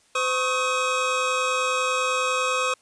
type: tone cluster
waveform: square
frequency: 512 / 1098 / 1270 / 2530 Hz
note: C5 / C#6 / D#6 / D#7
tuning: -38 / -17 / +35 / +28 cents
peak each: -28 dBFS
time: 0.15-2.74 s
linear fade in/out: 5 ms
effects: white hiss -60 dBFS RMS until 2.81 s + resampled to 22050 Hz